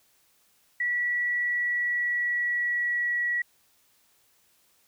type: tone with pitch glide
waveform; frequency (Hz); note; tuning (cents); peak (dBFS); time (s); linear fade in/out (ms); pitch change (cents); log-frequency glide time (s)
sine; 1943 to 1928.5; B6 to B6; -29 to -42; -24; 0.8-3.42; 5; -13; 1.36-3.24
effects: white hiss -65 dBFS RMS until 4.87 s